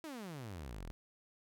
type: exponential sweep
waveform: sawtooth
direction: down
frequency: 333.7 to 35.5 Hz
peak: -40 dBFS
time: 0.04-0.91 s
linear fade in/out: 0 ms
effects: none